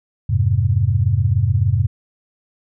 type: chord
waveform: sine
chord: F minor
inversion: none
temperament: equal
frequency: 87.31 / 103.83 / 130.81 Hz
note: F2 / Ab2 / C3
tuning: 0 / 0 / 0 cents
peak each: -19 / -16 / -19 dBFS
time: 0.29-1.87 s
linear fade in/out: 10 ms
effects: none